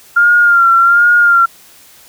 sine tone with vibrato, 1395 Hz, F6, 2 cents flat, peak -5 dBFS, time 0.16-1.46 s, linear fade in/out 10 ms, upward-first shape sine, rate 1.3 Hz, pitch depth 44 cents each way, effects white hiss -42 dBFS RMS until 2.08 s

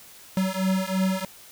square beating tone pair, 187.5 / 190.5 Hz, F#3 / G3, +23 / -49 cents, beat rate 3 Hz, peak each -26 dBFS, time 0.37-1.25 s, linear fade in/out 2 ms, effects white hiss -48 dBFS RMS until 1.51 s

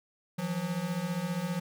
square beating tone pair, 164.81 / 179.81 Hz, E3 / F#3, 0 / -49 cents, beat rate 15 Hz, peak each -36 / -33 dBFS, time 0.38-1.6 s, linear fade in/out 10 ms, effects none

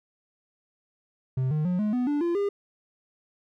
triangle tone with pitch steps, 130 / 152.82 / 179.65 / 211.2 / 248.3 / 291.8 / 343.1 / 403.3 Hz, C3 / D#3 / F3 / G#3 / B3 / D4 / F4 / G4, -11 / -31 / +49 / +29 / +9 / -11 / -31 / +49 cents, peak -21 dBFS, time 1.37-2.49 s, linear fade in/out 5 ms, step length 140 ms, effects none

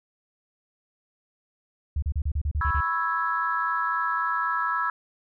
sine tone bursts, 73.42 Hz, D2, in tune, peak -22 dBFS, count 9, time 1.96-2.808 s, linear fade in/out 5 ms, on 64 ms, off 34 ms
sine chord, C# minor seventh, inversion third, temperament equal with one note detuned, 987.8 / 1091.6 / 1318.5 / 1661.2 Hz, B5 / C#6 / E6 / G#6, 0 / -27 / 0 / 0 cents, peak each -30 / -32 / -26 / -29 dBFS, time 2.61-4.9 s, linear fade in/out 2 ms
effects tanh soft clip ceiling -11 dBFS

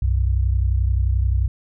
sine tone pair together, 62.6 / 94.04 Hz, B1 / F#2, +24 / +29 cents, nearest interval perfect fifth, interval 705 cents, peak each -17 / -21 dBFS, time 0.02-1.48 s, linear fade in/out 5 ms, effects none

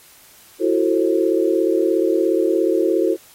sine chord, F# half-diminished seventh, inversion third, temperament just, 333 / 370 / 444 / 532.8 Hz, E4 / F#4 / A4 / C5, +18 / 0 / +16 / +31 cents, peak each -19 / -19 / -21 / -23 dBFS, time 0.59-3.17 s, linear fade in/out 50 ms, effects white hiss -48 dBFS RMS until 3.34 s + AAC 48 kbps

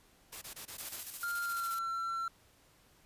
white noise bursts, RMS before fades -45 dBFS, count 6, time 0.32-1.012 s, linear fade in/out 10 ms, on 97 ms, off 22 ms
blue noise with tremolo, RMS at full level -41 dBFS, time 0.78-1.79 s, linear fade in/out 5 ms, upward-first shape square, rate 14 Hz, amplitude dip 45%
triangle tone with pitch glide, 1396.9 to 1351.7 Hz, F6 to E6, 0 to +43 cents, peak -32 dBFS, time 1.23-2.28 s, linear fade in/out 2 ms, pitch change -57 cents, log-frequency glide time 1.41-1.78 s
effects pink hiss -65 dBFS RMS until 3.05 s + resampled to 32000 Hz

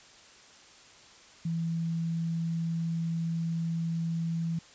sine tone, 165.6 Hz, E3, 8 cents sharp, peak -28 dBFS, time 1.45-4.59 s, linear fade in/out 5 ms, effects white hiss -54 dBFS RMS until 4.74 s + resampled to 16000 Hz

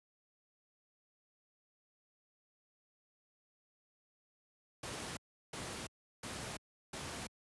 pink noise bursts, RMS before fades -43 dBFS, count 4, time 4.83-7.27 s, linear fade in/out 5 ms, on 340 ms, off 360 ms, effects high-pass 80 Hz 12 dB/octave + resampled to 24000 Hz

